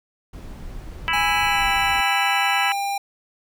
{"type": "noise", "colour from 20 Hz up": "brown", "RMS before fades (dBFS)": -35, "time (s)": [0.33, 2.01], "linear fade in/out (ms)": 5}
{"type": "harmonic tone", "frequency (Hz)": 329.6, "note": "E4", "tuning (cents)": 0, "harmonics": [3, 4, 5, 6, 7, 8, 9], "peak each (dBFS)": [-27, -27, -27, -27, -27, -27, -27], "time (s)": [1.08, 2.72], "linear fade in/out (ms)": 0}
{"type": "tone with pitch glide", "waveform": "square", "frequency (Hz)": [826, 798.8], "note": ["G#5", "G5"], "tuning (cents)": [-10, 32], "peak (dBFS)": -23, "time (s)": [1.13, 2.98], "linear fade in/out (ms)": 5, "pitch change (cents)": -58, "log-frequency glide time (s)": [1.44, 1.66]}
{"effects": []}